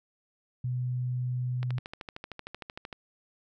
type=tone; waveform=sine; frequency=125 Hz; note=B2; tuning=21 cents sharp; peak=-28 dBFS; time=0.64-1.79 s; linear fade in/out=5 ms
type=click train; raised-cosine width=0.3 ms; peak=-23 dBFS; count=18; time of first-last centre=1.63-2.928 s; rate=13.1 Hz
effects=none